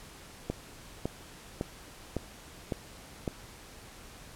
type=click train; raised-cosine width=2 ms; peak=-17 dBFS; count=6; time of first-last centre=0.5-3.278 s; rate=1.8 Hz; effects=pink hiss -50 dBFS RMS until 4.35 s + low-pass 12000 Hz 12 dB/octave